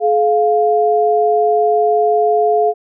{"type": "tone pair together", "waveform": "sine", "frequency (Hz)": [426.2, 700.5], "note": ["G#4", "F5"], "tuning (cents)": [45, 5], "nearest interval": "major sixth", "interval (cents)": 860, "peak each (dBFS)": -13, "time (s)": [0, 2.74], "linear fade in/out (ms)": 50, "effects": []}